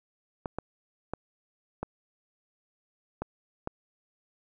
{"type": "clicks", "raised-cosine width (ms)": 1, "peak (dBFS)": -18, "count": 6, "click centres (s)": [0.458, 0.586, 1.136, 1.83, 3.22, 3.674], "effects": []}